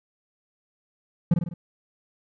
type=tone with echo; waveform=triangle; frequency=171.3 Hz; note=F3; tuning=33 cents flat; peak=-12 dBFS; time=1.31-1.34 s; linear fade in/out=5 ms; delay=50 ms; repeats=4; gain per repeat=-5 dB; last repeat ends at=1.54 s; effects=none

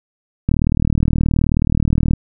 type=click train; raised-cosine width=5 ms; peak=-3 dBFS; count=65; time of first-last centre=0.49-2.135 s; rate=38.9 Hz; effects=none

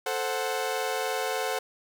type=chord; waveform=sawtooth; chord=F# diminished; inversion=first; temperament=equal; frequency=440 / 523.3 / 740 Hz; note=A4 / C5 / F#5; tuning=0 / 0 / 0 cents; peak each=-28 dBFS; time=0.06-1.59 s; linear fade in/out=5 ms; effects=none

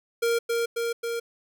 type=tone with echo; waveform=square; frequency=466.2 Hz; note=A#4; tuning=in tune; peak=-22 dBFS; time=0.22-0.39 s; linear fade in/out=10 ms; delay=270 ms; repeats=3; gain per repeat=-2 dB; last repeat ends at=1.2 s; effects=none

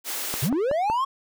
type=high-pass noise; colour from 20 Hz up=white; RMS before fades=-30 dBFS; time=0.04-0.5 s; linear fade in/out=50 ms; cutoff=260 Hz; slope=48 dB/octave
type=click train; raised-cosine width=1 ms; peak=-15 dBFS; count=4; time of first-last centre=0.34-0.9 s; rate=5.36 Hz
type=linear sweep; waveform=triangle; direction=up; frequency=106.2 to 1108.7 Hz; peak=-19 dBFS; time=0.42-1.05 s; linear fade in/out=10 ms
effects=none

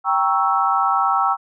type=chord; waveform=sine; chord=G diminished seventh; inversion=none; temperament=equal with one note detuned; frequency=784 / 939.4 / 1108.7 / 1318.5 Hz; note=G5 / Bb5 / Db6 / Fb6; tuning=0 / +13 / 0 / 0 cents; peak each=-20 / -23 / -22 / -19 dBFS; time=0.04-1.37 s; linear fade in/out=50 ms; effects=none

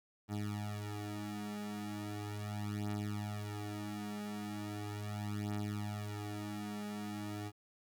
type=beating tone pair; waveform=20% pulse; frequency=103.7 / 104.08 Hz; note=G#2 / G#2; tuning=-2 / +4 cents; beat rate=0.38 Hz; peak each=-38 / -36 dBFS; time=0.28-7.52 s; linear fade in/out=50 ms; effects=12-bit

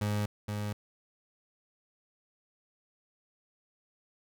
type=tone with echo; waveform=30% pulse; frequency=104.2 Hz; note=G#2; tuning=6 cents sharp; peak=-26 dBFS; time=0.01-0.26 s; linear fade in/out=5 ms; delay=470 ms; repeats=1; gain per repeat=-4 dB; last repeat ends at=0.73 s; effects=none

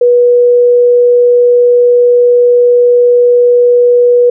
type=tone; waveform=sine; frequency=486.2 Hz; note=B4; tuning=27 cents flat; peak=-3 dBFS; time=0.01-4.3 s; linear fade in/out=5 ms; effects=none

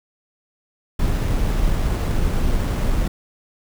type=noise with sample-and-hold; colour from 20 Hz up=brown; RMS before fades=-19 dBFS; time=0.99-3.08 s; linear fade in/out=5 ms; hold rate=8820 Hz; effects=none

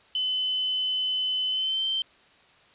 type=tone with pitch glide; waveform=sine; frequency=3030 to 3117 Hz; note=F#7 to G7; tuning=+40 to -11 cents; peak=-24 dBFS; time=0.15-2.02 s; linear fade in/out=2 ms; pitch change=+49 cents; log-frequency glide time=1.49-1.86 s; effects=white hiss -57 dBFS RMS until 2.74 s + resampled to 8000 Hz

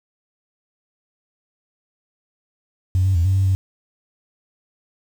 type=tone with pitch steps; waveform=sine; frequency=92.7 / 95.5 / 84.4 / 95.4 / 96.4 / 95 Hz; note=F#2 / G2 / E2 / G2 / G2 / F#2; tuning=+4 / -45 / +41 / -47 / -28 / +46 cents; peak=-13 dBFS; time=2.95-3.55 s; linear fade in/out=0 ms; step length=100 ms; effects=tanh soft clip ceiling -10 dBFS + 7-bit

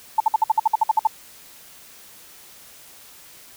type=tone bursts; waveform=sine; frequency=880 Hz; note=A5; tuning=in tune; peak=-12 dBFS; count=12; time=0.18-1.072 s; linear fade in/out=5 ms; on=23 ms; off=56 ms; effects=white hiss -46 dBFS RMS until 3.56 s

